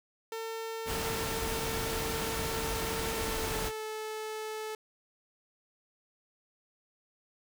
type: tone with pitch glide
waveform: sawtooth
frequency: 450 to 433.9 Hz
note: A4 to A4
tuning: +39 to -24 cents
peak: -32 dBFS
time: 0.32-4.75 s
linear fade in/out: 2 ms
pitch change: -63 cents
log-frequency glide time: 3.14-3.84 s
type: noise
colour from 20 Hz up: pink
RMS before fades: -35 dBFS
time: 0.85-3.72 s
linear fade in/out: 50 ms
effects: none